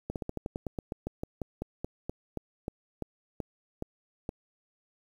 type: slowing click train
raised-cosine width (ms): 2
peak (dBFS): -20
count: 22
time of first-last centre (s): 0.1-4.291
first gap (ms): 58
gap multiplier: 1.11
effects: 9-bit